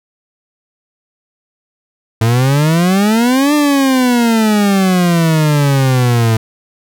40% pulse exponential two-way sweep, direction up then down, 110.3 to 300 to 110.3 Hz, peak -8 dBFS, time 2.21-6.37 s, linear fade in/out 5 ms, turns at 3.54 s, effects none

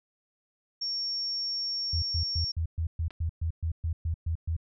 sine tone, 5500 Hz, F8, 27 cents flat, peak -29 dBFS, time 0.81-2.52 s, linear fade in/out 10 ms
sine tone bursts, 81.9 Hz, E2, 11 cents flat, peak -26 dBFS, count 13, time 1.93-4.566 s, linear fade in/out 5 ms, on 92 ms, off 120 ms
clicks, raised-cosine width 0.3 ms, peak -30 dBFS, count 2, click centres 3.106 / 3.109 s
effects none

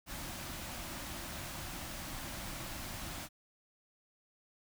pink band-stop noise, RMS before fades -43 dBFS, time 0.06-3.29 s, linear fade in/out 50 ms, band 370 to 520 Hz, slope 96 dB/octave, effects none

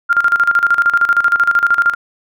sine tone with tremolo, 1396.9 Hz, F6, in tune, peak -7 dBFS, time 0.09-1.95 s, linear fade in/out 20 ms, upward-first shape square, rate 13 Hz, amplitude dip 75%, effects none

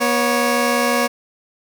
15% pulse tone pair together, 241.3 / 554.4 Hz, B3 / C#5, -40 / 0 cents, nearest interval octave + major second, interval 1440 cents, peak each -12 dBFS, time 0-1.08 s, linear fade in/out 20 ms, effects none

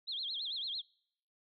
sine tone with vibrato, 3683 Hz, A#7, 22 cents flat, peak -36 dBFS, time 0.07-0.82 s, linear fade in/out 20 ms, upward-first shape sine, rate 9 Hz, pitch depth 250 cents each way, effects noise-tail reverb RT60 0.7 s tail -26 dB re dry

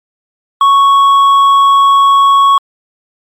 sine tone with hard clipping, 1108.7 Hz, C#6, in tune, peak -5 dBFS, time 0.61-2.58 s, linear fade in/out 2 ms, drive 4 dB, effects MP3 96 kbps

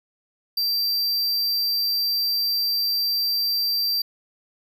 square tone, 4699 Hz, D8, in tune, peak -21 dBFS, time 0.57-4.02 s, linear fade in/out 5 ms, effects none

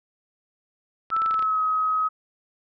clicks, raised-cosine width 0.3 ms, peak -21 dBFS, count 8, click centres 1.103 / 1.165 / 1.219 / 1.261 / 1.31 / 1.342 / 1.393 / 1.425 s
sine tone with pitch glide, 1318.5 to 1269.2 Hz, E6 to D#6, 0 to +34 cents, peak -20 dBFS, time 1.11-2.09 s, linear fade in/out 20 ms, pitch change -66 cents, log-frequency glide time 1.27-1.61 s
effects none

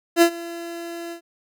30% pulse tone with ADSR envelope, 339.1 Hz, E4, 49 cents sharp, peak -7 dBFS, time 0.16-1.21 s, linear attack 56 ms, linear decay 82 ms, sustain -21 dB, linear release 92 ms, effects none

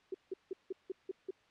sine tone bursts, 377.9 Hz, F#4, 37 cents sharp, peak -35 dBFS, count 7, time 0.12-1.308 s, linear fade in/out 5 ms, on 24 ms, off 170 ms, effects white hiss -67 dBFS RMS until 1.5 s + low-pass 3000 Hz 12 dB/octave

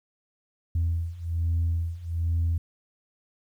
sine beating tone pair, 83 / 84.2 Hz, E2 / E2, +12 / +37 cents, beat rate 1.2 Hz, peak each -27 / -25 dBFS, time 0.75-2.58 s, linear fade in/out 5 ms, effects tanh soft clip ceiling -19 dBFS + 10-bit

